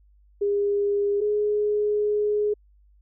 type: tone pair in turn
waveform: sine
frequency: 405.9 / 418 Hz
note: G#4 / G#4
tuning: -40 / +11 cents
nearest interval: minor second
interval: 51 cents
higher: second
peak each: -20 dBFS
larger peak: neither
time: 0.41-1.21 / 1.21-2.54 s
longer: second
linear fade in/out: 10 ms
effects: added 50 Hz sine -54 dBFS peak until 3.01 s